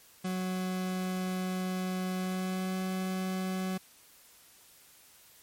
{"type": "tone with pitch glide", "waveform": "40% pulse", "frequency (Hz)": [185, 187.04], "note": ["F#3", "F#3"], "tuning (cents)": [0, 19], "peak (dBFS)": -30, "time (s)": [0.24, 3.78], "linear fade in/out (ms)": 10, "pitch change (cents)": 19, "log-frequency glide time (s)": [2.16, 2.77], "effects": ["white hiss -58 dBFS RMS until 5.42 s", "MP3 64 kbps"]}